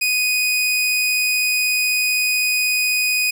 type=tone; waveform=sawtooth; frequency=2489 Hz; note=D#7; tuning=in tune; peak=-13 dBFS; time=0.01-3.31 s; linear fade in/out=10 ms; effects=none